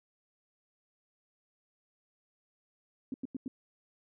sine tone bursts, 261.6 Hz, C4, in tune, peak -33 dBFS, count 4, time 3.12-3.48 s, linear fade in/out 2 ms, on 21 ms, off 92 ms, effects none

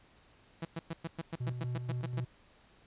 sawtooth tone bursts, 164.81 Hz, E3, in tune, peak -31 dBFS, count 12, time 0.62-2.202 s, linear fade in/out 5 ms, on 31 ms, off 110 ms
triangle tone with tremolo, 123.47 Hz, B2, in tune, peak -31 dBFS, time 1.4-2.25 s, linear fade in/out 10 ms, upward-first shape square, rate 4.1 Hz, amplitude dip 40%
effects pink hiss -63 dBFS RMS until 2.86 s + resampled to 8000 Hz

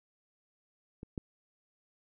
clicks, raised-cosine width 3 ms, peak -30 / -23 dBFS, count 2, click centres 1.031 / 1.178 s, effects none

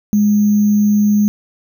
sine tone with sample-and-hold, 207.7 Hz, G#3, in tune, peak -9 dBFS, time 0.13-1.28 s, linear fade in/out 0 ms, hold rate 6300 Hz, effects none

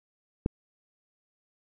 click, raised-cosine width 3 ms, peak -12 dBFS, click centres 0.461 s, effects none

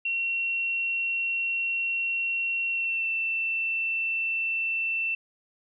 sine tone with pitch glide, 2730 to 2680 Hz, F7 to E7, -40 to +28 cents, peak -25 dBFS, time 0.05-5.15 s, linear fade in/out 5 ms, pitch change -32 cents, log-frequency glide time 2.7-3.1 s, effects none

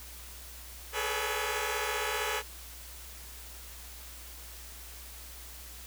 10% pulse tone cluster, 420.7 / 436.1 / 490.7 / 565 / 799 Hz, G#4 / A4 / B4 / C#5 / G5, +22 / -15 / -11 / +33 / +33 cents, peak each -28 / -28 / -28 / -30 / -33 dBFS, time 0.92-2.43 s, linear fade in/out 50 ms, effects added 60 Hz sine -48 dBFS peak until 5.86 s + white hiss -48 dBFS RMS until 5.86 s

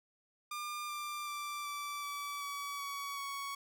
sawtooth tone with pitch steps, 1200 / 1187.6 / 1175.3 / 1163.1 / 1151.1 / 1139.2 / 1127.4 / 1115.8 Hz, D6 / D6 / D6 / D6 / D6 / C#6 / C#6 / C#6, +37 / +19 / +1 / -17 / -35 / +47 / +29 / +11 cents, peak -35 dBFS, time 0.51-3.55 s, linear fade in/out 5 ms, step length 380 ms, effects none

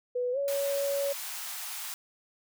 sine tone with pitch glide, 493.9 to 560.8 Hz, B4 to C#5, 0 to +20 cents, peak -27 dBFS, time 0.15-1.13 s, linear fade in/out 10 ms, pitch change +220 cents, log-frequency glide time 0.32-0.38 s
white high-pass noise, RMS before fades -38 dBFS, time 0.48-1.94 s, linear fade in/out 0 ms, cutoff 690 Hz, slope 48 dB/octave
effects none

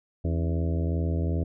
harmonic tone with a mistuned harmonic, 82.5 Hz, E2, 2 cents sharp, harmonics 1 / 2 / 3 / 4 / 5 / 6 / 7 / 8, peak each -25 / -31 / -35 / -37 / -39 / -41 / -42 / -43 dBFS, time 0.24-1.44 s, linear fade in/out 10 ms, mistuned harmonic 3, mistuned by +110 cents, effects none

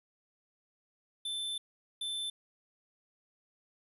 square tone bursts at uneven times, 3534 Hz, A7, 7 cents sharp, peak -35 dBFS, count 2, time 1.25-1.58 / 2.01-2.3 s, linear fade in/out 5 ms, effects resampled to 32000 Hz + 11-bit

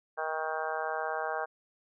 harmonic tone, 157.9 Hz, D#3, 26 cents sharp, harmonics 3 / 4 / 5 / 6 / 7 / 8 / 9 / 10, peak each -39 / -37 / -36 / -42 / -40 / -43 / -42 / -39 dBFS, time 0.17-1.46 s, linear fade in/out 20 ms, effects none

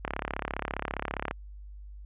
click train, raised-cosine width 0.5 ms, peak -15 dBFS, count 45, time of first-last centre 0.05-1.311 s, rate 34.9 Hz, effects added 50 Hz sine -42 dBFS peak until 2.05 s + resampled to 8000 Hz

